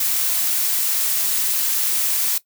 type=noise; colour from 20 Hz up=blue; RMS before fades=-20 dBFS; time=0-2.38 s; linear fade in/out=5 ms; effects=noise-tail reverb RT60 0.1 s tail -17 dB re dry